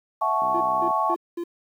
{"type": "chord", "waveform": "sine", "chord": "F# minor seventh", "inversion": "third", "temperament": "equal with one note detuned", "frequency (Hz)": [659.3, 740, 869.9, 1108.7], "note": ["E5", "F#5", "A5", "C#6"], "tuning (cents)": [0, 0, -20, 0], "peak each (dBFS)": [-28, -29, -25, -23], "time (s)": [0.21, 1.15], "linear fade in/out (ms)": 10}
{"type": "click train", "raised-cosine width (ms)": 3, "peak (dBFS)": -25, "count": 32, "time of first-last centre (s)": [0.42, 0.907], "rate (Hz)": 63.7}
{"type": "tone bursts", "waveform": "triangle", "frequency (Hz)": 343.6, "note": "F4", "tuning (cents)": -28, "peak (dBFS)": -24, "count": 4, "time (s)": [0.54, 1.438], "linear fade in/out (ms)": 5, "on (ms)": 67, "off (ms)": 210}
{"effects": ["high-pass 200 Hz 12 dB/octave", "9-bit"]}